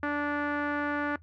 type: tone with low-pass filter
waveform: sawtooth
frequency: 291.6 Hz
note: D4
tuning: 12 cents flat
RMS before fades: -30 dBFS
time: 0.03-1.16 s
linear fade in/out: 2 ms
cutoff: 1600 Hz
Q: 3.4
effects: noise-tail reverb RT60 0.1 s tail -19 dB re dry + added 83 Hz sine -51 dBFS peak until 1.22 s